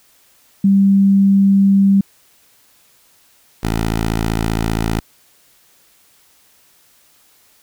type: tone pair in turn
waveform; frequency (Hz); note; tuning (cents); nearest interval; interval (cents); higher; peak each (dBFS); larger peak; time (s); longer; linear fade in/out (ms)
sine / 10% pulse; 196.5 / 55.27; G3 / A1; +4 / +8; octave + minor seventh; 2196; first; -8; neither; 0.64-2.01 / 3.63-5; neither; 5
effects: white hiss -53 dBFS RMS until 7.62 s